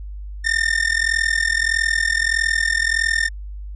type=tone with amplitude modulation; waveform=45% pulse; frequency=1812 Hz; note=A#6; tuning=50 cents flat; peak=-13 dBFS; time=0.44-3.29 s; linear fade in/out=20 ms; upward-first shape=sine; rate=41.6 Hz; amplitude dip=90%; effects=added 50 Hz sine -29 dBFS peak until 3.75 s + resampled to 22050 Hz